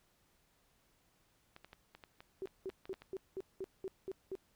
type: clicks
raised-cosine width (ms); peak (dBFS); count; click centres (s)
0.3; -36; 11; 1.564 / 1.646 / 1.731 / 1.95 / 2.038 / 2.205 / 2.473 / 2.7 / 2.855 / 2.94 / 3.02
type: tone bursts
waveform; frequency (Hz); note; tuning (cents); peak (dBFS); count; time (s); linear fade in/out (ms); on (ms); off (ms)
sine; 382; G4; -45; -38; 9; 2.42-4.353; 0; 37; 200
effects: pink hiss -73 dBFS RMS until 4.55 s